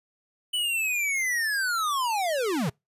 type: linear sweep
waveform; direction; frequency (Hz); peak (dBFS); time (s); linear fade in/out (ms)
square; down; 3000 to 119.9; -25; 0.53-2.7; 10
effects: noise-tail reverb RT60 0.2 s tail -26 dB re dry + resampled to 32000 Hz